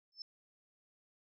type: tone with exponential growth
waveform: sine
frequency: 5274 Hz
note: E8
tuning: in tune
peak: -38 dBFS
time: 0.12-0.22 s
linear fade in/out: 2 ms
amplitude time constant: 20 ms
effects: none